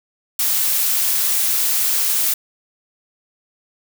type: noise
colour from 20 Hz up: blue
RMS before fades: -18 dBFS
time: 0.39-2.34 s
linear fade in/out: 5 ms
effects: none